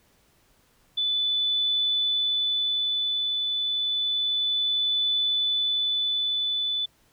sine tone with tremolo, 3489 Hz, A7, 15 cents flat, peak -21 dBFS, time 0.97-6.86 s, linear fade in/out 10 ms, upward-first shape triangle, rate 0.3 Hz, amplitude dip 30%, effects pink hiss -63 dBFS RMS until 7.12 s

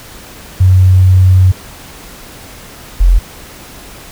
sine tone pair in turn, 92.9 / 43.84 Hz, F#2 / F1, +7 / +7 cents, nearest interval octave + minor second, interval 1300 cents, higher first, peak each -3 dBFS, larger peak neither, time 0.6-1.52 / 3-3.19 s, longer first, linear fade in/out 10 ms, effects pink hiss -33 dBFS RMS until 4.11 s

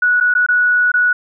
sine tone with dropouts, 1468 Hz, F#6, 14 cents flat, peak -10 dBFS, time 0.02-1.13 s, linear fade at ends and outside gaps 5 ms, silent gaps 0.202-0.208 / 0.34-0.35 / 0.464-0.486 / 0.918-0.939 s, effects none

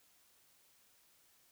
silence, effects white hiss -69 dBFS RMS until 1.51 s

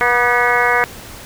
harmonic tone with a mistuned harmonic, 242.2 Hz, B3, 34 cents flat, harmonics 2 / 3 / 4 / 5 / 6 / 7 / 8 / 9, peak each -20 / -20 / -20 / -20 / -20 / -20 / -20 / -20 dBFS, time 0.01-0.84 s, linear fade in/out 0 ms, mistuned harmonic 6, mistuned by +56 cents, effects pink hiss -35 dBFS RMS until 1.25 s

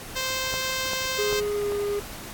5% pulse tone, 522 Hz, C5, 4 cents flat, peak -14 dBFS, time 0.15-1.41 s, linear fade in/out 20 ms
click train, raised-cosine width 1 ms, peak -19 dBFS, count 4, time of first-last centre 0.54-1.721 s, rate 2.54 Hz
triangle tone with pitch glide, 415.3 to 408.6 Hz, G#4 to G#4, 0 to -28 cents, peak -22 dBFS, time 1.18-2 s, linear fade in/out 10 ms, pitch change -28 cents, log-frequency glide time 1.43-1.71 s
effects pink hiss -39 dBFS RMS until 2.33 s + AAC 64 kbps

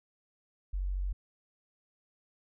sine tone, 46.77 Hz, F#1, 19 cents sharp, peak -30 dBFS, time 0.73-1.13 s, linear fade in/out 10 ms, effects none

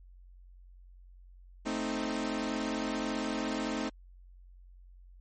sawtooth chord, A diminished, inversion none, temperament equal, 220 / 261.6 / 311.1 Hz, A3 / C4 / Eb4, 0 / 0 / 0 cents, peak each -32 dBFS, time 1.65-3.9 s, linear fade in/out 20 ms, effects added 45 Hz sine -51 dBFS peak until 5.2 s + MP3 32 kbps

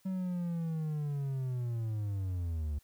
triangle linear sweep, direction down, 190.7 to 71 Hz, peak -30 dBFS, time 0.05-2.79 s, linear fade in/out 10 ms, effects white hiss -68 dBFS RMS until 2.83 s

